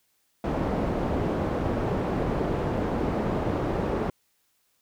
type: low-pass noise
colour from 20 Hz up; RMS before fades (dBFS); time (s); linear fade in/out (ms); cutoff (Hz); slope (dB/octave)
white; -27; 0.44-4.1; 2; 510; 12
effects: white hiss -70 dBFS RMS until 4.81 s